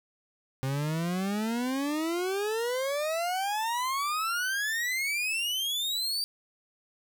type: exponential sweep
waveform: 40% pulse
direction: up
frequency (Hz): 130.81 to 4699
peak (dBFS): -27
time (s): 0.63-6.24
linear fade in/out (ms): 0
effects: 11-bit